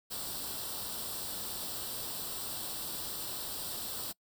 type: noise with comb filter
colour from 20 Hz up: white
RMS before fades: -39 dBFS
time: 0.1-4.13 s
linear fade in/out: 20 ms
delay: 0.23 ms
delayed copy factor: +0.7
effects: noise-tail reverb RT60 0.1 s tail -24 dB re dry